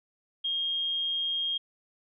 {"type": "tone", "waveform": "sine", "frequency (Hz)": 3235, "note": "G#7", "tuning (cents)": -46, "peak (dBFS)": -27, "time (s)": [0.44, 1.58], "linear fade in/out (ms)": 10, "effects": []}